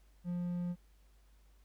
triangle tone, 176 Hz, F3, 14 cents sharp, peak -32 dBFS, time 0.24-0.76 s, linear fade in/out 50 ms, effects added 50 Hz sine -61 dBFS peak until 1.64 s + pink hiss -73 dBFS RMS until 1.64 s

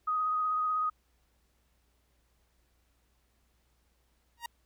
sine tone with vibrato, 1251 Hz, D#6, 9 cents sharp, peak -27 dBFS, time 0.07-0.9 s, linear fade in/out 10 ms, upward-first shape triangle, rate 16 Hz, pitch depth 18 cents each way
sawtooth tone with exponential growth, 941 Hz, A#5, 16 cents sharp, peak -29 dBFS, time 4.37-4.46 s, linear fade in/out 5 ms, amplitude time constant 18 ms
effects added 60 Hz sine -70 dBFS peak until 4.65 s + pink hiss -74 dBFS RMS until 4.65 s

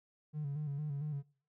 triangle tone with vibrato, 146 Hz, D3, 10 cents flat, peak -32 dBFS, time 0.33-1.23 s, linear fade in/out 50 ms, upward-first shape square, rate 4.4 Hz, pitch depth 61 cents each way, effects noise-tail reverb RT60 0.5 s tail -26 dB re dry + tanh soft clip ceiling -32 dBFS

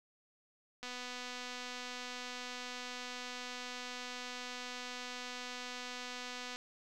click train, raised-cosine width 0.2 ms, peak -27 dBFS, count 1422, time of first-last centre 0.83-6.56 s, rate 248 Hz, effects none

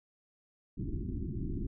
pink low-pass noise, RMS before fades -36 dBFS, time 0.77-1.67 s, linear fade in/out 10 ms, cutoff 370 Hz, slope 96 dB/octave, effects none

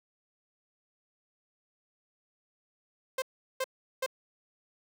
sawtooth tone bursts, 523.3 Hz, C5, in tune, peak -25 dBFS, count 3, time 3.18-4.063 s, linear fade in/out 5 ms, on 41 ms, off 380 ms, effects none

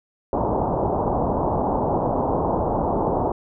white low-pass noise, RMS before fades -22 dBFS, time 0.33-3.32 s, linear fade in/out 2 ms, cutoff 950 Hz, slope 48 dB/octave, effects none

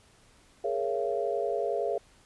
sine chord, Bb minor seventh, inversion third, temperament equal with one note detuned, 415.3 / 466.2 / 554.4 / 680.5 Hz, Ab4 / Bb4 / Db5 / F5, 0 / 0 / 0 / -45 cents, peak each -32 / -33 / -33 / -32 dBFS, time 0.64-1.98 s, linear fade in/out 5 ms, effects pink hiss -60 dBFS RMS until 2.25 s + resampled to 24000 Hz

